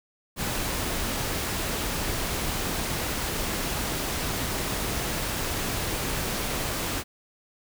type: noise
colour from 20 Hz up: pink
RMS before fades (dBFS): -29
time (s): 0.36-7.04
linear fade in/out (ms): 50
effects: none